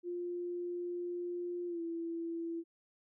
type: tone with pitch glide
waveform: sine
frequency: 351.3 to 334.1 Hz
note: F4 to E4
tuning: +10 to +23 cents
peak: -36 dBFS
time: 0.03-2.64 s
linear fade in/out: 50 ms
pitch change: -87 cents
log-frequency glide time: 1.67-1.81 s
effects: none